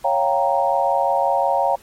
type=chord; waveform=sine; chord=G half-diminished seventh; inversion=second; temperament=equal; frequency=554.4 / 698.5 / 784 / 932.3 Hz; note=Db5 / F5 / G5 / Bb5; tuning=0 / 0 / 0 / 0 cents; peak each=-21 dBFS; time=0.04-1.76 s; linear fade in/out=10 ms; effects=pink hiss -49 dBFS RMS until 1.82 s + MP3 64 kbps